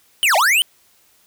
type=linear two-way sweep; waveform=square; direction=down then up; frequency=3136 to 592 to 3136 Hz; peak=-13 dBFS; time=0.23-0.62 s; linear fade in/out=0 ms; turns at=0.36 s; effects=white hiss -56 dBFS RMS until 1.26 s